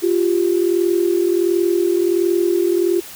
sine tone pair together, 348 / 389.4 Hz, F4 / G4, -6 / -12 cents, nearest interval major second, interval 194 cents, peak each -15 / -19 dBFS, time 0.02-3.01 s, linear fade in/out 20 ms, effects white hiss -36 dBFS RMS until 3.15 s

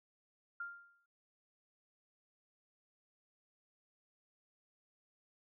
sine tone with exponential decay, 1396.9 Hz, F6, in tune, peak -38 dBFS, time 0.6-1.06 s, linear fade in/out 5 ms, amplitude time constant 98 ms, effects none

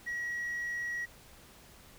sine tone, 1913 Hz, A#6, 44 cents sharp, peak -31 dBFS, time 0.06-1.06 s, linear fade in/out 20 ms, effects tanh soft clip ceiling -32 dBFS + pink hiss -56 dBFS RMS until 1.98 s

